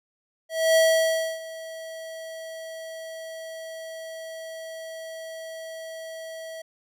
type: tone with ADSR envelope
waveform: square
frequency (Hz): 648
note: E5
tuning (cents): -30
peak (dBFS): -16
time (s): 0.49-6.62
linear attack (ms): 270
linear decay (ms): 630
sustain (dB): -20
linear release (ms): 7
effects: none